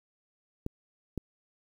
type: clicks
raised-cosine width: 3 ms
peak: -20 dBFS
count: 2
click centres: 0.664 / 1.177 s
effects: 9-bit